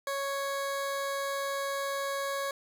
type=tone; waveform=20% pulse; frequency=554 Hz; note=C#5; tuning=1 cent flat; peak=-26 dBFS; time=0.07-2.51 s; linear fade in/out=2 ms; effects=none